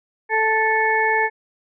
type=harmonic tone; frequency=439.4 Hz; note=A4; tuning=2 cents flat; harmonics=1 / 2 / 4 / 5; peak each=-23 / -20 / -20 / -24 dBFS; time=0.29-1.3 s; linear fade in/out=50 ms; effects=none